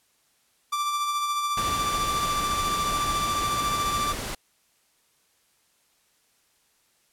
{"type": "tone with tremolo", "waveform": "45% pulse", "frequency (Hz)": 1174, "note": "D6", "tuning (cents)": -1, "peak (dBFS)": -23, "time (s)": [0.72, 4.13], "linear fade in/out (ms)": 10, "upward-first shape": "sine", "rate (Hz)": 14, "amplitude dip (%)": 35}
{"type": "noise", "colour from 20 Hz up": "pink", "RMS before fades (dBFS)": -32, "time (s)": [1.57, 4.35], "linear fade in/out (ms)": 5}
{"effects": ["white hiss -66 dBFS RMS until 7.12 s", "low-pass 12000 Hz 12 dB/octave"]}